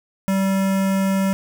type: tone with notch filter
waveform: square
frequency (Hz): 193.3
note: G3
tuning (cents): -24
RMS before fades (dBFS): -19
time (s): 0.28-1.33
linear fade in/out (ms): 0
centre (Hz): 4000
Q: 1.5
effects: none